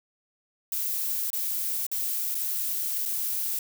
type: noise with dropouts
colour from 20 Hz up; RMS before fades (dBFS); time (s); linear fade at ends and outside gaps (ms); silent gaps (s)
violet; -29; 0.72-3.59; 2; 1.303-1.33 / 1.866-1.915 / 2.346-2.351 / 3.054-3.058
effects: none